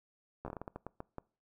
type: slowing click train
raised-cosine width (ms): 1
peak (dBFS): -27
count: 12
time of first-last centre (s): 0.45-1.183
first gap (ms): 13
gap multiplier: 1.3
effects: noise-tail reverb RT60 0.4 s tail -24 dB re dry